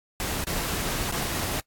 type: noise with dropouts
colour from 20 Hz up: pink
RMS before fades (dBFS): -29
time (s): 0.2-1.6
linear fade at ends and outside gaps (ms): 0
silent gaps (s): 0.439-0.471 / 1.112-1.123
effects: noise-tail reverb RT60 0.1 s tail -21 dB re dry + AAC 64 kbps